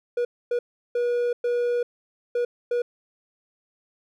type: tone bursts at uneven times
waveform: triangle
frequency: 482.6 Hz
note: B4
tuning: 40 cents flat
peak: -19 dBFS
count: 6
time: 0.17-0.25 / 0.51-0.59 / 0.95-1.33 / 1.44-1.83 / 2.35-2.45 / 2.71-2.82 s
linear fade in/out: 5 ms
effects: none